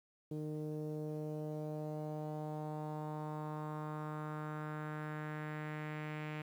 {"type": "tone with low-pass filter sweep", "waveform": "sawtooth", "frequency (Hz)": 152.7, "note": "D#3", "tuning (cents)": -32, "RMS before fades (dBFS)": -42, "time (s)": [0.31, 6.42], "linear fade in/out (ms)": 5, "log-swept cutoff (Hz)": [400, 2400], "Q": 2.6, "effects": ["11-bit"]}